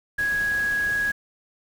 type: tone in noise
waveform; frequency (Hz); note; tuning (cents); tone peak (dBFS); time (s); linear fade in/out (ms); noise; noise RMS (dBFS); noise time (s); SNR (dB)
sine; 1661.2; G#6; 0; -21; 0.18-1.12; 10; pink; -38; 0.18-1.12; +14
effects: none